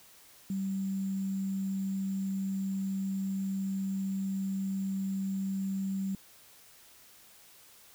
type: tone with sample-and-hold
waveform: sine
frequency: 193.4 Hz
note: G3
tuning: 23 cents flat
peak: -30 dBFS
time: 0.5-6.15 s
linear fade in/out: 2 ms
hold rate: 7350 Hz
effects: white hiss -57 dBFS RMS until 7.94 s